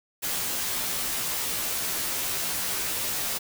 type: noise with comb filter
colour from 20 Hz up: white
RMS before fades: -29 dBFS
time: 0.22-3.39 s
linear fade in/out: 20 ms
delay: 14 ms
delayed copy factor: -0.9
effects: none